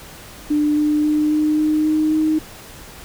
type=tone with pitch steps; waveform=sine; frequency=297.9 / 300.1 / 302.4 / 304.7 / 307 / 309.3 / 311.6 Hz; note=D4 / D4 / D#4 / D#4 / D#4 / D#4 / D#4; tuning=+25 / +38 / -49 / -36 / -23 / -10 / +3 cents; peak=-14 dBFS; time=0.5-2.39 s; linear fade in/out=10 ms; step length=270 ms; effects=pink hiss -39 dBFS RMS until 3.04 s